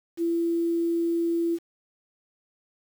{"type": "tone with quantisation", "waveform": "sine", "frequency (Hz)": 337, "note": "E4", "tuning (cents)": 38, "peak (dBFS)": -22, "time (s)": [0.17, 1.59], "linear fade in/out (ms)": 50, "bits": 8, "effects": []}